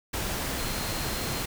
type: tone in noise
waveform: sine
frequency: 4178 Hz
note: C8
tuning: 3 cents flat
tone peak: -41 dBFS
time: 0.57-1.42 s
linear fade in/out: 10 ms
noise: pink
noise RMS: -31 dBFS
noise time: 0.13-1.46 s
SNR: -13 dB
effects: none